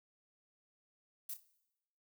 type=noise with echo; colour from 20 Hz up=violet; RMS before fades=-42 dBFS; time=1.29-1.34 s; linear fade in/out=5 ms; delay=31 ms; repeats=3; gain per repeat=-11 dB; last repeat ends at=1.433 s; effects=noise-tail reverb RT60 0.9 s tail -19 dB re dry